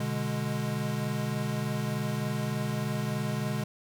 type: chord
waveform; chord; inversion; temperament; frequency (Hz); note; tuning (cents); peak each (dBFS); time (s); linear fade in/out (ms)
square; G# diminished; first; equal; 123.47 / 146.83 / 207.7; B2 / D3 / G#3; 0 / 0 / 0; -34; 0-3.64; 5
effects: none